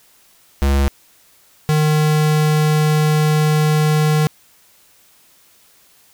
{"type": "tone pair in turn", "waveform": "square", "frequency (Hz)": [69.3, 153.03], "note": ["C#2", "D#3"], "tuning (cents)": [0, -28], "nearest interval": "octave + major second", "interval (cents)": 1372, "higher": "second", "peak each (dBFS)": -13, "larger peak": "neither", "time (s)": [[0.62, 0.88], [1.69, 4.27]], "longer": "second", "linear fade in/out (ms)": 0, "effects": ["white hiss -52 dBFS RMS until 6.13 s"]}